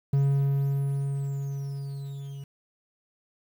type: tone with level ramp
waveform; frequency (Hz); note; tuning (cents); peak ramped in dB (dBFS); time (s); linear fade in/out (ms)
triangle; 138.9; C#3; +4; -17 to -34; 0.13-2.44; 5
effects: 9-bit